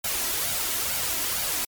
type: noise with flanger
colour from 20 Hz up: white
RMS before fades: -27 dBFS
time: 0.04-1.65 s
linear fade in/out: 5 ms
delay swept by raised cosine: 1.3 to 3.1 ms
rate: 2.2 Hz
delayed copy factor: +0.55
effects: MP3 96 kbps